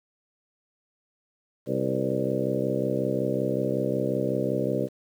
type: harmonic tone with a mistuned harmonic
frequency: 65.41 Hz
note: C2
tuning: in tune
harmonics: 2 / 3 / 4 / 5 / 6 / 7 / 8 / 9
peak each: -32 / -32 / -32 / -32 / -32 / -32 / -32 / -32 dBFS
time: 1.66-4.89 s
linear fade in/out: 50 ms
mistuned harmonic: 7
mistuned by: +51 cents
effects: 9-bit